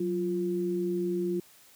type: tone pair together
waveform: sine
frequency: 184.45 / 349.2 Hz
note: F#3 / F4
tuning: -5 / 0 cents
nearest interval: major seventh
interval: 1105 cents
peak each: -32 / -28 dBFS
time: 0-1.4 s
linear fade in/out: 5 ms
effects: white hiss -57 dBFS RMS until 1.75 s + high-pass 80 Hz 12 dB/octave